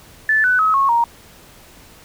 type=tone with pitch steps; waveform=sine; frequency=1748 / 1495.6 / 1279.6 / 1094.8 / 936.7 Hz; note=A6 / F#6 / D#6 / C#6 / A#5; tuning=-12 / +18 / +48 / -22 / +8 cents; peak=-12 dBFS; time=0.29-1.04 s; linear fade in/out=2 ms; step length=150 ms; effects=pink hiss -45 dBFS RMS until 2.04 s